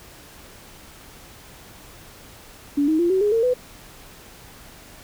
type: tone with pitch steps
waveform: sine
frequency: 286.7 / 314.5 / 344.9 / 378.3 / 414.9 / 455.1 / 499.2 Hz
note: D4 / D#4 / F4 / F#4 / G#4 / A#4 / B4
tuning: -42 / +19 / -22 / +38 / -2 / -42 / +19 cents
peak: -16 dBFS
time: 2.77-3.54 s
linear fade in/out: 10 ms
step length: 110 ms
effects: pink hiss -45 dBFS RMS until 5.03 s